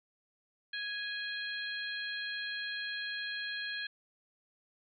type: harmonic tone with a mistuned harmonic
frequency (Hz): 830.6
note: G#5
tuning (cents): 0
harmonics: 2 / 3 / 4 / 5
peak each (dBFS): -38 / -45 / -43 / -43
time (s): 0.73-3.87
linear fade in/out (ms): 5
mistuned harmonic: 4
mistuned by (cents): -24
effects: none